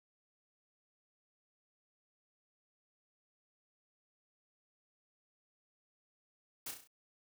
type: noise with echo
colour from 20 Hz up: white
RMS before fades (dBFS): -42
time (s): 6.66-6.71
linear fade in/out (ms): 5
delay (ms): 33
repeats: 5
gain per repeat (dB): -5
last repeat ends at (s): 6.875
effects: none